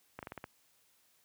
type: slowing click train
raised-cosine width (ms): 0.5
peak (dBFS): -27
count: 6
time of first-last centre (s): 0.19-0.441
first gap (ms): 38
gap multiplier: 1.14
effects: white hiss -70 dBFS RMS until 1.24 s + high-pass 60 Hz 12 dB/octave